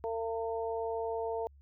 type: harmonic tone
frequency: 226.8 Hz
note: A#3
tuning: 47 cents flat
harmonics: 2 / 3 / 4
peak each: -34 / -38 / -40 dBFS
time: 0.04-1.47 s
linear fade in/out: 0 ms
effects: added 70 Hz sine -55 dBFS peak until 1.61 s